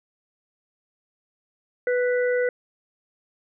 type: harmonic tone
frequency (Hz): 493.9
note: B4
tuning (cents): 0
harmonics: 1 / 3 / 4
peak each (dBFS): -20 / -30 / -32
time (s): 1.87-2.49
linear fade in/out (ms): 2
effects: none